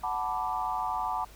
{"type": "chord", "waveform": "sine", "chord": "B minor seventh", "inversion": "second", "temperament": "equal", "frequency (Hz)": [740, 880, 987.8, 1174.7], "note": ["F#5", "A5", "B5", "D6"], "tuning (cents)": [0, 0, 0, 0], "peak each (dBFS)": [-34, -33, -34, -35], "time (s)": [0.03, 1.25], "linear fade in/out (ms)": 10, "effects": ["added 50 Hz sine -50 dBFS peak until 1.35 s", "pink hiss -54 dBFS RMS until 1.35 s"]}